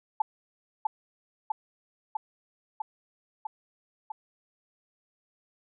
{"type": "tone with echo", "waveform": "sine", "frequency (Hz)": 864, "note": "A5", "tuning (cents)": -32, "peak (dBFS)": -20, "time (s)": [0.2, 0.22], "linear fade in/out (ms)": 5, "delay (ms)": 650, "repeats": 6, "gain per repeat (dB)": -2, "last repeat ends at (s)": 4.12, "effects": []}